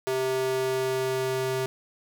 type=tone with high-pass filter sweep; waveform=square; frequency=130.81 Hz; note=C3; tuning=in tune; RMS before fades=-27 dBFS; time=0.07-1.66 s; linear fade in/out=0 ms; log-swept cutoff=410 to 270 Hz; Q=2.1; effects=none